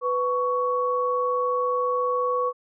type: tone pair together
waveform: sine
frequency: 497.3 / 1116.4 Hz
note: B4 / C#6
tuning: +12 / +12 cents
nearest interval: octave + major second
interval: 1400 cents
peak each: -24 dBFS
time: 0.01-2.53 s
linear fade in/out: 50 ms
effects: none